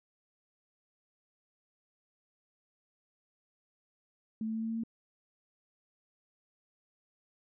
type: tone with pitch steps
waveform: sine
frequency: 220 / 221.5 / 223.1 / 224.6 / 226.2 / 227.8 Hz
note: A3 / A3 / A3 / A3 / A3 / A#3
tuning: 0 / +12 / +24 / +36 / +48 / -40 cents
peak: -32 dBFS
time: 4.41-4.836 s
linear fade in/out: 2 ms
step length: 71 ms
effects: none